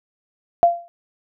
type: tone with exponential decay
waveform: sine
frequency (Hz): 689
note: F5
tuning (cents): -24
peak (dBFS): -6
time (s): 0.63-0.88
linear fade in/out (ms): 0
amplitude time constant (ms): 53
effects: none